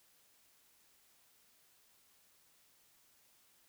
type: silence
effects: white hiss -69 dBFS RMS until 3.68 s